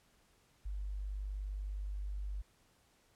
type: tone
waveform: sine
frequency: 49.67 Hz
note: G1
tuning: 24 cents sharp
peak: -37 dBFS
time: 0.65-2.42 s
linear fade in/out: 10 ms
effects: pink hiss -70 dBFS RMS until 3.15 s + low-pass 12000 Hz 12 dB/octave